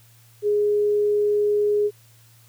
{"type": "tone", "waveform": "sine", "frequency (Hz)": 415.3, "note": "G#4", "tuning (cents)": 0, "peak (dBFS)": -17, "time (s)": [0.42, 1.91], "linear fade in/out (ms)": 50, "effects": ["added 115 Hz sine -52 dBFS peak until 2.48 s", "white hiss -56 dBFS RMS until 2.48 s"]}